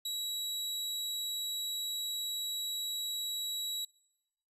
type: tone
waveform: sawtooth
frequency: 3887 Hz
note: B7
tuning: 28 cents flat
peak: -31 dBFS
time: 0.05-3.85 s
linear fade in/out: 5 ms
effects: noise-tail reverb RT60 0.9 s tail -24 dB re dry + resampled to 32000 Hz